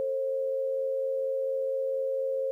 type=tone pair together; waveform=sine; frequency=448.7 / 533 Hz; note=A4 / C5; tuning=+34 / +32 cents; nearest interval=minor third; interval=298 cents; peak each=-36 / -27 dBFS; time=0-2.51 s; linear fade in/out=0 ms; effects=11-bit